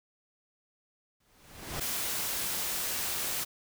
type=noise with exponential growth; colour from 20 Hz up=pink; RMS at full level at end=-33 dBFS; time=1.2-1.8 s; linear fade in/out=5 ms; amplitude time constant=130 ms
type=noise; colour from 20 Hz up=white; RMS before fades=-33 dBFS; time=1.8-3.45 s; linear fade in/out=20 ms
effects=none